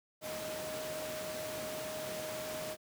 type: tone in noise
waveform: sine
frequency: 622.3 Hz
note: D#5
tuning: in tune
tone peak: -40 dBFS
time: 0.21-2.77 s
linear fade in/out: 50 ms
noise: pink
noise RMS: -42 dBFS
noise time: 0.21-2.77 s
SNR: -1 dB
effects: high-pass 150 Hz 12 dB/octave